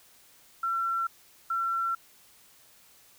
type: tone pair in turn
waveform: sine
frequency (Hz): 1354 / 1354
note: E6 / E6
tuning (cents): +46 / +46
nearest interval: unison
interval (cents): 0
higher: neither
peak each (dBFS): -26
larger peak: neither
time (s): 0.63-1.07 / 1.5-1.95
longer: second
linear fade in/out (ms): 5
effects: white hiss -58 dBFS RMS until 3.18 s